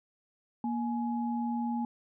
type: tone pair together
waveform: sine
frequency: 235.9 / 840.7 Hz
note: A#3 / G#5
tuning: +21 / +21 cents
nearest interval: octave + minor seventh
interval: 2200 cents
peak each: -30 / -36 dBFS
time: 0.64-1.85 s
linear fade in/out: 2 ms
effects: none